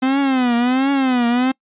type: tone with vibrato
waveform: 45% pulse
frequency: 256.6 Hz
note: C4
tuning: 34 cents flat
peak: -14 dBFS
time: 0.02-1.52 s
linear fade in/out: 10 ms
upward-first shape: triangle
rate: 1.4 Hz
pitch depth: 160 cents each way
effects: noise-tail reverb RT60 0.1 s tail -26 dB re dry + resampled to 8000 Hz